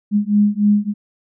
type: beating tone pair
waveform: sine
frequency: 205.2 / 208.6 Hz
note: G#3 / G#3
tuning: -21 / +8 cents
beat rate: 3.4 Hz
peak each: -15 dBFS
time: 0.11-0.94 s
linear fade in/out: 50 ms
effects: none